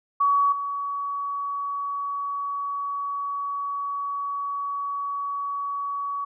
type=tone with level steps; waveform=sine; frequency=1130 Hz; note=C#6; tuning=33 cents sharp; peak=-17 / -26 dBFS; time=0.2-6.25 s; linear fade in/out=10 ms; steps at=0.52 s; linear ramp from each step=5 ms; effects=none